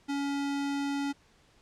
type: tone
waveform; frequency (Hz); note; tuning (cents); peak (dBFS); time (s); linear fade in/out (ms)
square; 281.4; C#4; +26; -30; 0.08-1.13; 20
effects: pink hiss -63 dBFS RMS until 1.61 s + low-pass 7000 Hz 12 dB/octave